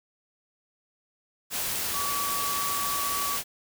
sine tone in noise, 1140 Hz, C#6, 48 cents sharp, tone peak -30 dBFS, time 1.92-3.39 s, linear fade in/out 50 ms, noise white, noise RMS -30 dBFS, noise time 1.5-3.44 s, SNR -3 dB, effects none

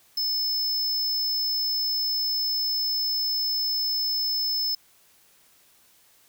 square tone, 5240 Hz, E8, 11 cents flat, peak -24 dBFS, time 0.17-4.75 s, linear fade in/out 5 ms, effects white hiss -59 dBFS RMS until 6.28 s

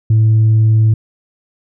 sine tone with vibrato, 110 Hz, A2, in tune, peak -5 dBFS, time 0.1-0.94 s, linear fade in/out 5 ms, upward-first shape square, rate 20 Hz, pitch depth 12 cents each way, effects tanh soft clip ceiling -5 dBFS

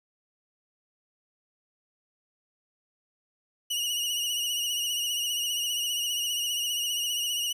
sawtooth tone with vibrato, 2898 Hz, F#7, 37 cents flat, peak -24 dBFS, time 3.7-7.53 s, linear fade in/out 10 ms, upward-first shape triangle, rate 15 Hz, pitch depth 60 cents each way, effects resampled to 32000 Hz

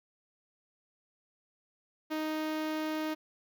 sawtooth tone with notch filter, 311.1 Hz, D#4, in tune, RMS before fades -34 dBFS, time 2.1-3.15 s, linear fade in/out 20 ms, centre 8400 Hz, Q 0.74, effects none

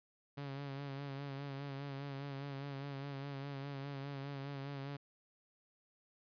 sawtooth tone with vibrato, 139.3 Hz, C#3, 9 cents sharp, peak -38 dBFS, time 0.37-4.97 s, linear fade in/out 10 ms, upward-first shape sine, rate 4.9 Hz, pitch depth 43 cents each way, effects resampled to 11025 Hz

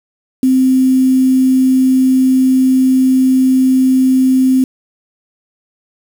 sine tone with quantisation, 260 Hz, C4, 11 cents flat, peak -7 dBFS, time 0.43-4.64 s, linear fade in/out 2 ms, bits 5, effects none

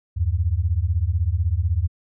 sine beating tone pair, 77.78 / 93.78 Hz, D#2 / F#2, 0 / +24 cents, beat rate 16 Hz, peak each -21 dBFS, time 0.16-1.88 s, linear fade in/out 20 ms, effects none

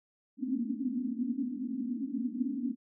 pink band-pass noise, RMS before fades -34 dBFS, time 0.37-2.76 s, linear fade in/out 50 ms, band 230 to 280 Hz, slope 96 dB/octave, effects none

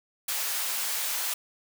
white high-pass noise, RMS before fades -30 dBFS, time 0.28-1.34 s, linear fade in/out 5 ms, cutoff 700 Hz, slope 12 dB/octave, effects none

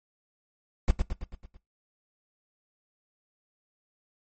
brown noise with echo, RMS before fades -19 dBFS, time 0.88-0.91 s, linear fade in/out 2 ms, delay 110 ms, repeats 6, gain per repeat -5 dB, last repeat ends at 1.57 s, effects noise-tail reverb RT60 0.2 s tail -20 dB re dry + MP3 32 kbps

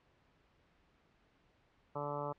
harmonic tone, 145.2 Hz, D3, 19 cents flat, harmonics 1 / 2 / 3 / 4 / 5 / 6 / 7 / 8 / 9, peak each -45 / -49 / -45 / -42 / -50 / -44 / -47 / -46 / -50 dBFS, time 1.95-2.33 s, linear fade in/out 10 ms, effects pink hiss -71 dBFS RMS until 2.38 s + low-pass 3000 Hz 12 dB/octave

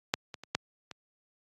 clicks, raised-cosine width 0.2 ms, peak -7 / -22 / -27 / -9 / -24 dBFS, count 5, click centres 0.139 / 0.342 / 0.436 / 0.55 / 0.913 s, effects high-pass 100 Hz 12 dB/octave + AAC 32 kbps

